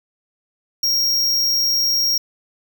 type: tone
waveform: square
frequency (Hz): 5590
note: F8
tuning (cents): +1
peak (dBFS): -16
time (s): 0.83-2.18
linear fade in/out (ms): 5
effects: 7-bit